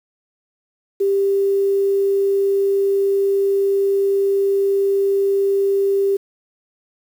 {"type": "tone with quantisation", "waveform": "sine", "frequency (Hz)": 394.9, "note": "G4", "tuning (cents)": 13, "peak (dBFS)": -14, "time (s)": [1, 6.17], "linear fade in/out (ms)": 10, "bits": 7, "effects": []}